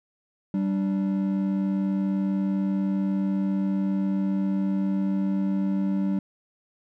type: tone pair together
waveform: triangle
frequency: 193.9 / 294 Hz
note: G3 / D4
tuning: -19 / +2 cents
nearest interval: perfect fifth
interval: 721 cents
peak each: -21 / -28 dBFS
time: 0.54-6.19 s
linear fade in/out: 2 ms
effects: none